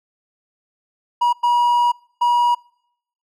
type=tone bursts at uneven times; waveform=triangle; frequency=962 Hz; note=B5; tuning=46 cents flat; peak=-11 dBFS; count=3; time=1.21-1.33 / 1.43-1.92 / 2.21-2.55 s; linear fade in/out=10 ms; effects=noise-tail reverb RT60 0.7 s tail -25 dB re dry